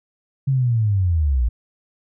sine linear sweep, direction down, 138.59 to 55 Hz, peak -15 dBFS, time 0.47-1.49 s, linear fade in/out 10 ms, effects none

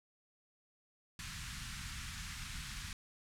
pink band-stop noise, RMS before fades -44 dBFS, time 1.19-2.93 s, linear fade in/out 2 ms, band 180 to 1300 Hz, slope 24 dB/octave, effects low-pass 9000 Hz 12 dB/octave

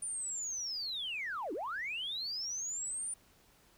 sine linear two-way sweep, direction down then up, 9397 to 277.2 to 9397 Hz, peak -35 dBFS, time 0.02-3.14 s, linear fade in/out 5 ms, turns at 1.53 s, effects tanh soft clip ceiling -31 dBFS + pink hiss -65 dBFS RMS until 3.77 s

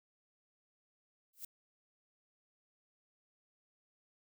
violet noise with exponential growth, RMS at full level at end -40 dBFS, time 1.33-1.45 s, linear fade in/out 5 ms, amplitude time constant 26 ms, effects none

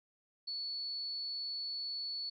sine tone, 4429 Hz, C#8, 2 cents flat, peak -37 dBFS, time 0.47-2.3 s, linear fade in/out 10 ms, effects none

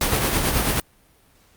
pink noise with tremolo, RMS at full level -19 dBFS, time 0.01-0.8 s, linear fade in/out 2 ms, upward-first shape sine, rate 9.2 Hz, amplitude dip 40%, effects pink hiss -57 dBFS RMS until 1.56 s + Opus 48 kbps

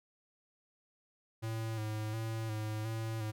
square tone with vibrato, 110 Hz, A2, in tune, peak -36 dBFS, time 1.42-3.32 s, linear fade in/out 20 ms, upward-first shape square, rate 1.4 Hz, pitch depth 33 cents each way, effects none

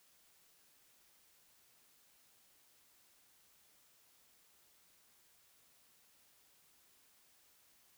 silence, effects white hiss -69 dBFS RMS until 7.97 s

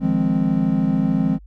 triangle chord, F minor seventh, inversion third, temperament equal, 155.56 / 174.61 / 207.7 / 261.6 Hz, Eb3 / F3 / Ab3 / C4, 0 / 0 / 0 / 0 cents, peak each -23 / -19 / -19 / -19 dBFS, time 0-1.39 s, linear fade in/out 50 ms, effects added 50 Hz sine -40 dBFS peak until 1.46 s

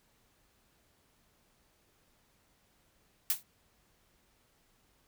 blue noise with exponential decay, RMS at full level -25 dBFS, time 3.3-3.43 s, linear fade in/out 1 ms, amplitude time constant 28 ms, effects pink hiss -70 dBFS RMS until 5.07 s

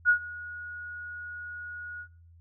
sine tone with ADSR envelope, 1450 Hz, F#6, 35 cents flat, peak -16 dBFS, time 0.05-2.08 s, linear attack 42 ms, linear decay 93 ms, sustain -21 dB, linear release 77 ms, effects noise-tail reverb RT60 0.4 s tail -22 dB re dry + added 84 Hz sine -52 dBFS peak until 2.4 s

